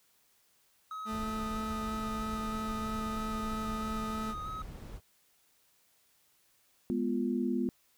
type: tone with vibrato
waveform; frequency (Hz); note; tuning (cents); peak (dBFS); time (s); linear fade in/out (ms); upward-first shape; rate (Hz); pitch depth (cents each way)
triangle; 1261; D#6; +23; -36; 0.91-4.62; 2; square; 3.1; 18
type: tone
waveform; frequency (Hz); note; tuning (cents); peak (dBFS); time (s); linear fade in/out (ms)
40% pulse; 219.4; A3; -5; -35; 1.05-4.35; 50
type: noise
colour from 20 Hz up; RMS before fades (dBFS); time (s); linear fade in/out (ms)
brown; -43; 1.09-5.01; 50
type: chord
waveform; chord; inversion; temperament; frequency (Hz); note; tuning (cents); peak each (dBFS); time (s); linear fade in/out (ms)
sine; F diminished; first; equal; 207.7 / 246.9 / 349.2; Ab3 / Cb4 / F4; 0 / 0 / 0; -34 / -31 / -35; 6.9-7.69; 0
effects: white hiss -69 dBFS RMS until 7.97 s